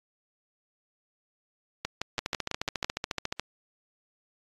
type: two click trains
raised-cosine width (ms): 0.2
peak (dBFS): -12 / -12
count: 7 / 18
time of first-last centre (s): 1.85-2.845 / 2.19-3.396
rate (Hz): 6.03 / 14.1
effects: AAC 32 kbps